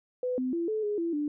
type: tone with pitch steps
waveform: sine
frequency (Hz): 501 / 255.7 / 338.4 / 433.4 / 415.8 / 336.4 / 295.2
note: B4 / C4 / E4 / A4 / G#4 / E4 / D4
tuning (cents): +25 / -40 / +45 / -26 / +2 / +35 / +9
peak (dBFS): -27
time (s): 0.23-1.28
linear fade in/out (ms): 2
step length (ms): 150
effects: none